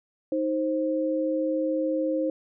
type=tone pair together; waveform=sine; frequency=313.4 / 527 Hz; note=D#4 / C5; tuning=+13 / +12 cents; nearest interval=major sixth; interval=899 cents; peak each=-26 dBFS; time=0.32-2.3 s; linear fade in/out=2 ms; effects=none